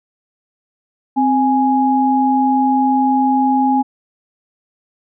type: tone pair together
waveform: sine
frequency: 261.6 / 830.6 Hz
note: C4 / G#5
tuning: 0 / 0 cents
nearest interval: octave + minor sixth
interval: 2000 cents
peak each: -14 dBFS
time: 1.16-3.83 s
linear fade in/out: 20 ms
effects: none